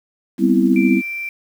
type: chord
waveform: sine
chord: C major seventh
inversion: second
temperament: equal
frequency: 196 / 246.9 / 261.6 / 329.6 Hz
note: G3 / B3 / C4 / E4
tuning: 0 / 0 / 0 / 0 cents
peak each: -17 dBFS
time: 0.38-1.02 s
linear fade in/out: 50 ms
type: tone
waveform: sine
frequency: 2349 Hz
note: D7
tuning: in tune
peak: -23 dBFS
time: 0.76-1.29 s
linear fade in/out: 2 ms
effects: 7-bit